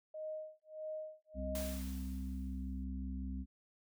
sine tone with tremolo, 622.3 Hz, D#5, in tune, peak -39 dBFS, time 0.14-1.82 s, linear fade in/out 5 ms, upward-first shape sine, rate 1.6 Hz, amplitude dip 100%
harmonic tone, 65.41 Hz, C2, in tune, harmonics 1 / 3 / 4, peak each -40 / -45 / -46 dBFS, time 1.34-3.46 s, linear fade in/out 50 ms
white noise with exponential decay, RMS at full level -44 dBFS, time 1.55-2.84 s, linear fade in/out 2 ms, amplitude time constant 280 ms
effects none

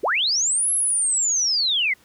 sine linear two-way sweep, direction up then down, 273.4 to 11175 to 1957 Hz, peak -18 dBFS, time 0.03-1.94 s, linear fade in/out 10 ms, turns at 0.72 s, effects pink hiss -56 dBFS RMS until 2.04 s + high-pass 60 Hz 12 dB/octave

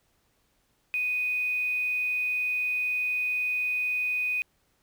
sine tone with quantisation, 2489 Hz, D#7, in tune, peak -25 dBFS, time 0.94-4.42 s, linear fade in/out 0 ms, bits 8, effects pink hiss -70 dBFS RMS until 4.82 s

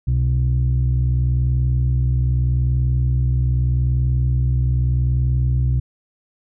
sine tone pair together, 65.41 / 126.22 Hz, C2 / B2, 0 / +38 cents, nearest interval major seventh, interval 1138 cents, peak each -16 dBFS, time 0.07-5.8 s, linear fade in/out 10 ms, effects tanh soft clip ceiling -11 dBFS

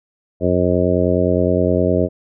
harmonic tone, 89.7 Hz, F2, 47 cents sharp, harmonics 1 / 2 / 3 / 4 / 5 / 6 / 7, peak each -21 / -21 / -21 / -21 / -21 / -21 / -21 dBFS, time 0.4-2.09 s, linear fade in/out 50 ms, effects none

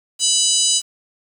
harmonic tone with a mistuned harmonic, 987.8 Hz, B5, in tune, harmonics 3 / 4 / 5 / 6 / 7 / 8 / 9, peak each -22 / -22 / -22 / -22 / -22 / -22 / -22 dBFS, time 0.19-0.82 s, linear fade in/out 50 ms, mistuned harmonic 6, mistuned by +74 cents, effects 7-bit

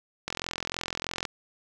click train, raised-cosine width 0.2 ms, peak -13 dBFS, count 43, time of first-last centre 0.28-1.252 s, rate 43.2 Hz, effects none

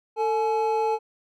triangle tone pair together, 447.4 / 851 Hz, A4 / G#5, +29 / +42 cents, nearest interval major seventh, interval 1113 cents, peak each -22 dBFS, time 0.16-0.99 s, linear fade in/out 50 ms, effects none

